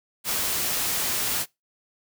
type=noise; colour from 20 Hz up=white; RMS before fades=-26 dBFS; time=0.24-1.46 s; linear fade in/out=50 ms; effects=noise-tail reverb RT60 0.2 s tail -23 dB re dry